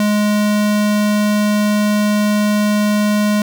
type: tone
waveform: square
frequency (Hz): 208.9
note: G#3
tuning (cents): +10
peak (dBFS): -13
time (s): 0-3.42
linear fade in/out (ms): 2
effects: none